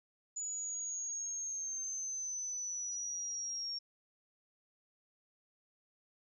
sine exponential sweep, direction down, 6930 to 5530 Hz, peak -37 dBFS, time 0.36-3.79 s, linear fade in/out 10 ms, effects none

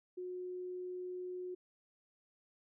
sine tone, 363.2 Hz, F#4, 32 cents flat, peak -40 dBFS, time 0.17-1.55 s, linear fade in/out 10 ms, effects none

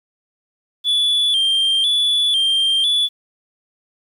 sine tone with vibrato, 3306 Hz, G#7, 9 cents flat, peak -11 dBFS, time 0.84-3.09 s, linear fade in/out 50 ms, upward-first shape square, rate 1 Hz, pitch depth 70 cents each way, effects tanh soft clip ceiling -13 dBFS + 8-bit

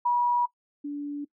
sine tone pair in turn, 967 / 289.2 Hz, B5 / D4, -37 / -27 cents, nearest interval octave + major sixth, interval 2090 cents, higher first, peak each -21 / -30 dBFS, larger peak first, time 0.05-0.46 / 0.84-1.25 s, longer neither, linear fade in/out 10 ms, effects noise-tail reverb RT60 0.1 s tail -21 dB re dry

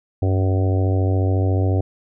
harmonic tone with a mistuned harmonic, 94.1 Hz, F#2, 30 cents sharp, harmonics 1 / 3 / 4 / 5 / 6 / 7 / 8, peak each -16 / -26 / -28 / -30 / -32 / -33 / -34 dBFS, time 0.22-1.81 s, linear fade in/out 5 ms, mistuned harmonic 1, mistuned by +24 cents, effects none

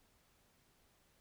silence, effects pink hiss -72 dBFS RMS until 1.2 s

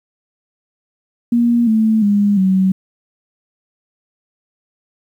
sine tone with pitch steps, 236.9 / 219.8 / 203.9 / 189.12 Hz, A#3 / A3 / G#3 / F#3, +28 / -2 / -32 / +38 cents, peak -10 dBFS, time 1.32-2.72 s, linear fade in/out 5 ms, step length 350 ms, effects 8-bit

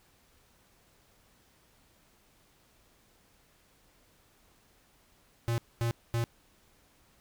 square tone bursts, 116.9 Hz, A#2, 5 cents sharp, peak -28 dBFS, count 3, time 5.48-6.24 s, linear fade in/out 0 ms, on 100 ms, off 230 ms, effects pink hiss -65 dBFS RMS until 7.2 s

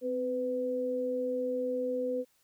sine tone pair together, 256.9 / 501 Hz, C4 / B4, -32 / +25 cents, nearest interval octave, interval 1157 cents, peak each -36 / -30 dBFS, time 0.01-2.25 s, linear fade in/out 50 ms, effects white hiss -70 dBFS RMS until 2.43 s

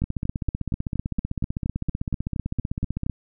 two click trains, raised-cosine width 5 ms, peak -14 / -13 dBFS, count 49 / 14, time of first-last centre 0.04-3.097 / 0.02-3.064 s, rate 15.7 / 4.27 Hz, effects none

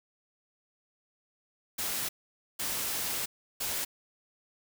white noise bursts at uneven times, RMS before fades -33 dBFS, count 3, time 1.78-2.09 / 2.59-3.26 / 3.6-3.85 s, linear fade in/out 10 ms, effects none

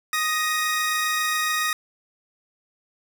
sawtooth tone pair together, 1243.6 / 1879 Hz, D#6 / A#6, -1 / +13 cents, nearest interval perfect fifth, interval 714 cents, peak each -21 / -21 dBFS, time 0.13-1.73 s, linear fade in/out 2 ms, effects none

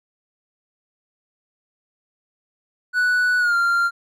triangle tone with pitch glide, 1480 to 1388.9 Hz, F#6 to F6, 0 to -10 cents, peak -14 dBFS, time 2.93-3.91 s, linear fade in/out 50 ms, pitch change -110 cents, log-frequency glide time 3.39-3.55 s, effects none

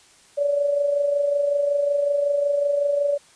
sine tone with amplitude modulation, 573 Hz, D5, 43 cents flat, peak -16 dBFS, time 0.37-3.18 s, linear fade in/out 20 ms, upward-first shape sine, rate 25.4 Hz, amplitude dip 50%, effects white hiss -53 dBFS RMS until 3.35 s + resampled to 22050 Hz

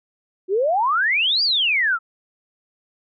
sine exponential two-way sweep, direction up then down, 355.6 to 4900 to 1282 Hz, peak -16 dBFS, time 0.48-1.99 s, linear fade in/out 50 ms, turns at 1.43 s, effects none

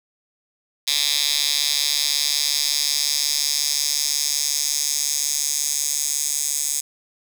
10% pulse tone with high-pass filter sweep, 145.5 Hz, D3, 16 cents flat, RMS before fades -22 dBFS, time 0.87-6.81 s, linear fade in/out 10 ms, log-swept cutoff 4000 to 7200 Hz, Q 2.4, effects none

